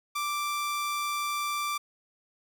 sawtooth tone, 1174.7 Hz, D6, in tune, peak -25 dBFS, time 0.15-1.78 s, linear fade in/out 10 ms, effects none

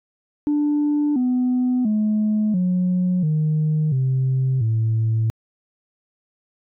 sine tone with pitch steps, 294.7 / 250.7 / 213.3 / 181.41 / 154.32 / 131.27 / 111.67 Hz, D4 / B3 / G#3 / F#3 / D#3 / C3 / A2, +6 / +26 / +46 / -34 / -14 / +6 / +26 cents, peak -15 dBFS, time 0.47-5.3 s, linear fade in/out 0 ms, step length 690 ms, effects tanh soft clip ceiling -14 dBFS

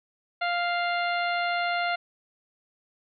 harmonic tone, 698.5 Hz, F5, in tune, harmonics 1 / 2 / 3 / 4 / 5 / 6, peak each -27 / -30 / -32 / -37 / -41 / -40 dBFS, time 0.41-1.96 s, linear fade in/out 10 ms, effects none

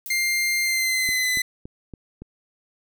violet noise with exponential decay, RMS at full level -32 dBFS, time 0.06-0.34 s, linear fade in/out 0 ms, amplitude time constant 59 ms
sawtooth tone with pitch glide, 2100 to 2013 Hz, C7 to B6, +6 to +33 cents, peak -17 dBFS, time 0.1-1.42 s, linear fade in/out 5 ms, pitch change -73 cents, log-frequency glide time 0.64-1.3 s
click train, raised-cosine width 3 ms, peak -24 dBFS, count 5, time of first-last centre 1.09-2.22 s, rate 3.54 Hz
effects none

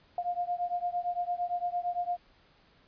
sine beating tone pair, 703 / 711.8 Hz, F5 / F5, +11 / +33 cents, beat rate 8.8 Hz, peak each -32 / -33 dBFS, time 0.18-2.17 s, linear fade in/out 2 ms, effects pink hiss -63 dBFS RMS until 2.87 s + resampled to 11025 Hz

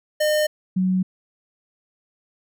square / sine tone pair in turn, 608 / 185.73 Hz, D#5 / F#3, -40 / +7 cents, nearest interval octave + major sixth, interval 2053 cents, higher first, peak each -18 / -17 dBFS, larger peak second, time 0.2-0.47 / 0.76-1.03 s, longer neither, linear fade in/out 10 ms, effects none

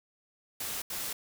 white noise bursts at uneven times, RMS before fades -36 dBFS, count 2, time 0.6-0.82 / 0.9-1.13 s, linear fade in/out 5 ms, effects none

